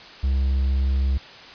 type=tone; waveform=triangle; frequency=66.8 Hz; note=C2; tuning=36 cents sharp; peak=-16 dBFS; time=0.23-1.18 s; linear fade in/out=10 ms; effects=white hiss -42 dBFS RMS until 1.54 s + resampled to 11025 Hz